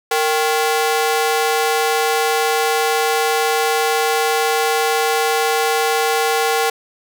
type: ring-modulated tone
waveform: sawtooth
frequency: 622 Hz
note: D#5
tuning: 1 cent flat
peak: -8 dBFS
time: 0.11-6.7 s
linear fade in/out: 5 ms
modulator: 162 Hz
effects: none